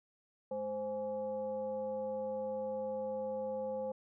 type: tone with frequency modulation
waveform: sine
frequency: 523.3 Hz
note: C5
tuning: in tune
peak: -35 dBFS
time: 0.51-3.92 s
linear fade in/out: 5 ms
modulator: 312 Hz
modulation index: 0.59
effects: none